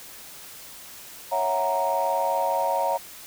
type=chord; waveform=sine; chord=F# dominant seventh; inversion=second; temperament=equal; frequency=554.4 / 659.3 / 740 / 932.3 Hz; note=C#5 / E5 / F#5 / A#5; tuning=0 / 0 / 0 / 0 cents; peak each=-27 / -27 / -28 / -24 dBFS; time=1.31-2.98 s; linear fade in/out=20 ms; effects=tanh soft clip ceiling -14 dBFS + white hiss -43 dBFS RMS until 3.26 s